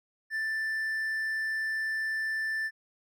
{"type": "tone", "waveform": "triangle", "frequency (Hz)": 1768, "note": "A6", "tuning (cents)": 8, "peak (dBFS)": -27, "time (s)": [0.3, 2.71], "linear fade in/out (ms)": 50, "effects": []}